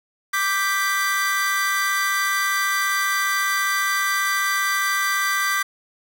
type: chord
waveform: 45% pulse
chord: G major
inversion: second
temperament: equal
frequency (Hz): 1174.7 / 1568 / 1975.5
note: D6 / G6 / B6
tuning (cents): 0 / 0 / 0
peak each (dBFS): -24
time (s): 0.33-5.63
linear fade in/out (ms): 10
effects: none